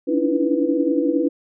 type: tone cluster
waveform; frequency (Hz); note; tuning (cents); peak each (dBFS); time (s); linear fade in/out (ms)
sine; 281.5 / 292.4 / 319.7 / 337.2 / 493.9; C#4 / D4 / D#4 / E4 / B4; +27 / -7 / +47 / +39 / 0; -23; 0.07-1.29; 20
effects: none